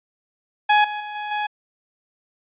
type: tone with level steps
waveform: sawtooth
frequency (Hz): 838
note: G#5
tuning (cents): +15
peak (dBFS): -9 / -22 / -26 / -23 / -18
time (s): 0.69-1.47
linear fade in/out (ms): 10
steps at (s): 0.84 / 1 / 1.15 / 1.31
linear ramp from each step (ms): 5
effects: resampled to 8000 Hz